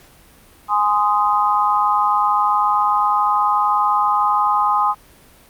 sine chord, Ab major, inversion none, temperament just, 830.6 / 1038.3 / 1245.9 Hz, Ab5 / C6 / Eb6, 0 / -14 / +2 cents, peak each -18 dBFS, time 0.68-4.95 s, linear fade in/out 50 ms, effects pink hiss -48 dBFS RMS until 5.49 s + Opus 48 kbps

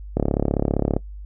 click train, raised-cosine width 2 ms, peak -6 dBFS, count 29, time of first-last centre 0.17-0.965 s, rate 35.2 Hz, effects noise-tail reverb RT60 0.1 s tail -21 dB re dry + added 50 Hz sine -33 dBFS peak until 1.25 s

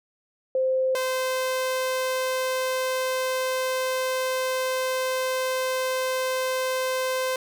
sine / sawtooth tone pair in turn, 521 / 516.8 Hz, C5 / C5, -7 / -21 cents, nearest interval unison, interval 14 cents, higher first, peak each -20 dBFS, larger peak neither, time 0.55-0.95 / 0.95-7.36 s, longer second, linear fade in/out 2 ms, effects none

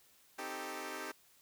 10% pulse chord, A half-diminished seventh, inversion first, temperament equal, 261.6 / 311.1 / 392 / 440 Hz, C4 / Eb4 / G4 / A4, 0 / 0 / 0 / 0 cents, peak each -40 / -38 / -36 / -40 dBFS, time 0.38-1.12 s, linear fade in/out 10 ms, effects white hiss -66 dBFS RMS until 1.41 s

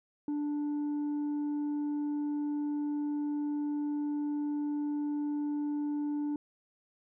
sine tone with tanh clipping, 293.7 Hz, D4, in tune, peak -31 dBFS, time 0.28-6.36 s, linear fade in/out 2 ms, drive 3 dB, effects none

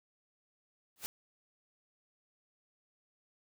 white noise with exponential growth, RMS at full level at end -35 dBFS, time 0.96-1.06 s, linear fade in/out 0 ms, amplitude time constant 20 ms, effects none

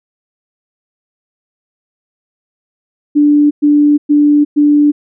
sine tone bursts, 293.7 Hz, D4, in tune, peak -5 dBFS, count 4, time 3.15-4.92 s, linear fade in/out 20 ms, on 360 ms, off 110 ms, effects none

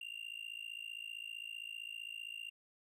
triangle tone with amplitude modulation, 2787 Hz, F7, 4 cents flat, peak -38 dBFS, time 0.01-2.5 s, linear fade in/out 5 ms, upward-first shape sine, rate 55.4 Hz, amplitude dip 95%, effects none

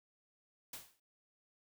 white noise with exponential decay, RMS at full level -43 dBFS, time 0.73-1 s, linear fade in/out 5 ms, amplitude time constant 58 ms, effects none

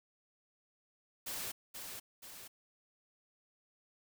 white noise with echo, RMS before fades -41 dBFS, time 1.26-1.52 s, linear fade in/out 10 ms, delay 480 ms, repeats 2, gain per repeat -5 dB, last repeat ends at 2.48 s, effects none

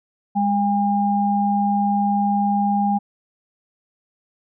sine tone pair together, 203.9 / 808 Hz, G#3 / G#5, -32 / -48 cents, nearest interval 2 octaves, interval 2384 cents, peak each -19 dBFS, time 0.35-2.99 s, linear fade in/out 20 ms, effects none

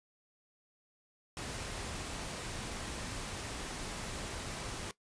pink noise, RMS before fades -41 dBFS, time 1.37-4.91 s, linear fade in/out 0 ms, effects noise-tail reverb RT60 0.1 s tail -18 dB re dry + resampled to 22050 Hz

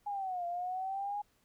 sine linear two-way sweep, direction down then up, 830.6 to 689 to 830.6 Hz, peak -34 dBFS, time 0.06-1.22 s, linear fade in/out 10 ms, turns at 0.46 s, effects pink hiss -72 dBFS RMS until 1.44 s

